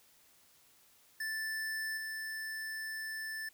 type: tone with level steps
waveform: square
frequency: 1760 Hz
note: A6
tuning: in tune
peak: -36 / -39 dBFS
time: 1.2-3.49 s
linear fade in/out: 5 ms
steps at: 1.97 s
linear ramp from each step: 5 ms
effects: white hiss -65 dBFS RMS until 3.53 s